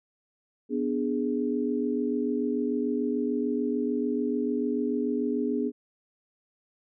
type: chord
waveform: sine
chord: G# diminished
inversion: first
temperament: equal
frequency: 246.9 / 293.7 / 415.3 Hz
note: B3 / D4 / G#4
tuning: 0 / 0 / 0 cents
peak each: -28 / -30 / -30 dBFS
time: 0.69-5.72 s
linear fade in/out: 50 ms
effects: none